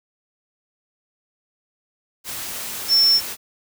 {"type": "tone in noise", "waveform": "sine", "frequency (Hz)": 5400, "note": "E8", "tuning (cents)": 41, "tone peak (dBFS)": -12, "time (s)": [2.88, 3.21], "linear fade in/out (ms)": 50, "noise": "white", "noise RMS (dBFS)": -30, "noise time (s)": [2.24, 3.37], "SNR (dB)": 15, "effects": []}